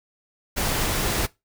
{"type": "noise", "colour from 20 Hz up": "pink", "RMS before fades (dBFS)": -24, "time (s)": [0.56, 1.27], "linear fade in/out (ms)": 20, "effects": ["noise-tail reverb RT60 0.2 s tail -20 dB re dry"]}